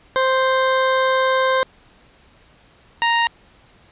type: tone pair in turn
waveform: 20% pulse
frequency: 523.3 / 932.4 Hz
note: C5 / A#5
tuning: 0 / 0 cents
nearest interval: minor seventh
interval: 1000 cents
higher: second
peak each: -10 dBFS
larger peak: neither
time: 0.16-1.63 / 3.02-3.27 s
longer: first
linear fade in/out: 0 ms
effects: pink hiss -52 dBFS RMS until 3.91 s + resampled to 8000 Hz